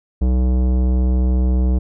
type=tone with tanh clipping; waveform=sine; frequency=62.9 Hz; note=B1; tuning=32 cents sharp; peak=-15 dBFS; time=0.21-1.79 s; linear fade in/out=10 ms; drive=16 dB; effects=none